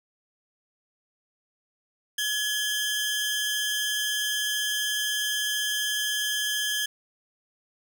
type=tone pair together; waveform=sawtooth; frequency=1689 / 3146 Hz; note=G#6 / G7; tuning=+29 / +6 cents; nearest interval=major seventh; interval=1077 cents; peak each=-25 dBFS; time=2.18-6.86 s; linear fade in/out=5 ms; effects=none